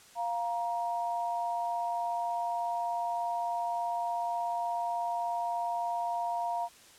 sine tone pair together, 698.5 / 941.9 Hz, F5 / A#5, 0 / +18 cents, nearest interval perfect fourth, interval 518 cents, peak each -32 / -33 dBFS, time 0.15-6.69 s, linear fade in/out 50 ms, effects white hiss -56 dBFS RMS until 6.98 s + low-pass 10000 Hz 12 dB/octave

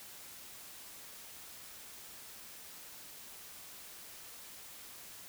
silence, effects white hiss -51 dBFS RMS until 5.28 s

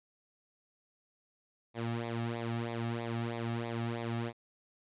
sawtooth tone with flanger, 116.54 Hz, A#2, in tune, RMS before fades -36 dBFS, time 1.74-4.33 s, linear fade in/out 50 ms, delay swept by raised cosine 0.66 to 2.06 ms, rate 3.1 Hz, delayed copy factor -0.75, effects resampled to 8000 Hz

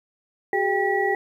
sine tone cluster, 375.4 / 415.3 / 793 / 1935 Hz, F#4 / G#4 / G5 / B6, +25 / 0 / +20 / -36 cents, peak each -25 dBFS, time 0.53-1.15 s, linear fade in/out 2 ms, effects 9-bit

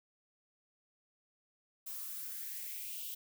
violet noise with high-pass filter sweep, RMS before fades -43 dBFS, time 1.86-3.15 s, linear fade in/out 10 ms, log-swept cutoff 1000 to 3200 Hz, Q 4.1, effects none

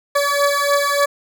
20% pulse beating tone pair, 568 / 571.4 Hz, C#5 / D5, +42 / -48 cents, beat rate 3.4 Hz, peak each -13 dBFS, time 0.15-1.06 s, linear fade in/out 10 ms, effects none

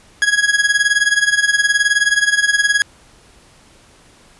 40% pulse tone with tremolo, 1661.2 Hz, G#6, in tune, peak -8 dBFS, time 0.22-2.82 s, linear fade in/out 0 ms, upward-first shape sine, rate 19 Hz, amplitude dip 80%, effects pink hiss -48 dBFS RMS until 4.39 s + resampled to 24000 Hz

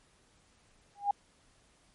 sine tone with exponential growth, 811 Hz, G#5, 41 cents flat, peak -21 dBFS, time 0.95-1.11 s, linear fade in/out 5 ms, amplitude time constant 33 ms, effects pink hiss -66 dBFS RMS until 1.94 s + MP3 48 kbps

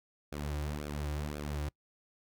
sawtooth tone with flanger, 73.9 Hz, D2, 11 cents sharp, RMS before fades -37 dBFS, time 0.32-1.69 s, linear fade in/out 5 ms, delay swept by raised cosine 1 to 4.7 ms, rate 1.9 Hz, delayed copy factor -0.75, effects noise-tail reverb RT60 0.1 s tail -25 dB re dry

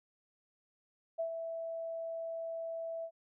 sine tone with ADSR envelope, 659.3 Hz, E5, in tune, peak -31 dBFS, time 1.18-3.11 s, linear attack 20 ms, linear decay 91 ms, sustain -6 dB, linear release 71 ms, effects none

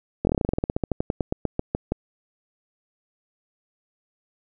slowing click train, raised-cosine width 2 ms, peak -9 dBFS, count 24, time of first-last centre 0.25-1.92 s, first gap 21 ms, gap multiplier 1.1, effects none

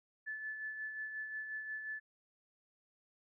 sine tone with tremolo, 1738 Hz, A6, 22 cents flat, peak -38 dBFS, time 0.26-2 s, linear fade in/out 20 ms, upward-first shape sine, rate 5.6 Hz, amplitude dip 45%, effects none

